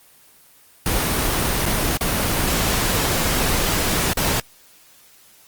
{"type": "noise with dropouts", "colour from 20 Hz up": "pink", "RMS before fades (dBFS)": -20, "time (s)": [0.86, 4.4], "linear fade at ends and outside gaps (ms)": 2, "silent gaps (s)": [[1.656, 1.661], [1.972, 2.009], [4.133, 4.171]], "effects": ["white hiss -51 dBFS RMS until 5.47 s", "Opus 24 kbps"]}